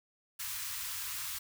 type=band-stop noise; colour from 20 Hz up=white; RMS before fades=-39 dBFS; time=0.39-1.39 s; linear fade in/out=10 ms; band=120 to 960 Hz; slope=48 dB/octave; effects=none